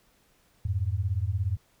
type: beating tone pair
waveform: sine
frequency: 87.2 / 104.2 Hz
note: F2 / G#2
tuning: -2 / +6 cents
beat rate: 17 Hz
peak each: -28 dBFS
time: 0.65-1.57 s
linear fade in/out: 5 ms
effects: pink hiss -65 dBFS RMS until 1.8 s